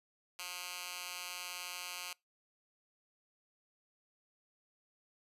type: tone with high-pass filter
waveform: 10% pulse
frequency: 179.1 Hz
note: F3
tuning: 44 cents sharp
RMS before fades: -44 dBFS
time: 0.39-2.13 s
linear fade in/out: 2 ms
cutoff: 2100 Hz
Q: 0.72
effects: noise-tail reverb RT60 0.2 s tail -25 dB re dry + resampled to 32000 Hz